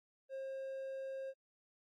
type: tone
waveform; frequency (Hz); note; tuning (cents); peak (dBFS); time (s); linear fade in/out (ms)
triangle; 535; C5; +38; -39; 0.29-1.34; 50
effects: AAC 48 kbps